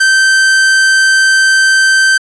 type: tone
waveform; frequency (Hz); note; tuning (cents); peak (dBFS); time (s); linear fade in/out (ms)
45% pulse; 1554; G6; -16; -6; 0-2.18; 10
effects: resampled to 22050 Hz